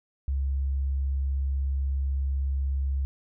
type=tone; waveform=sine; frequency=68.1 Hz; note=C#2; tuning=30 cents flat; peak=-24 dBFS; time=0.28-3.05 s; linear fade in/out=0 ms; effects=none